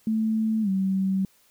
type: tone with pitch glide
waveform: sine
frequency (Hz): 220 to 191.52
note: A3 to G3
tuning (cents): 0 to -40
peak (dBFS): -21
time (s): 0.07-1.25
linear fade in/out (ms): 2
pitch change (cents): -240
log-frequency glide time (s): 0.62-0.69
effects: white hiss -61 dBFS RMS until 1.5 s